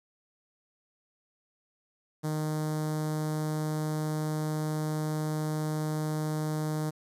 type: tone with notch filter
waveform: sawtooth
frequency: 154.1 Hz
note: D#3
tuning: 16 cents flat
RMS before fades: -31 dBFS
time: 2.23-6.91 s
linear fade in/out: 20 ms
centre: 2600 Hz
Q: 0.66
effects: resampled to 32000 Hz + 10-bit